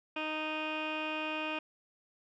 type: tone with low-pass filter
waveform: 15% pulse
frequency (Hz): 310.2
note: D#4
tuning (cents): -5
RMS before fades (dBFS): -36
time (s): 0.16-1.59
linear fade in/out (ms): 5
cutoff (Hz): 2500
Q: 7.2
effects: none